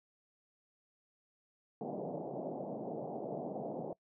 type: band-pass noise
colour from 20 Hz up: white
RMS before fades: -41 dBFS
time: 1.81-3.93 s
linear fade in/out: 2 ms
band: 140 to 740 Hz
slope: 48 dB/octave
effects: noise-tail reverb RT60 0.1 s tail -23 dB re dry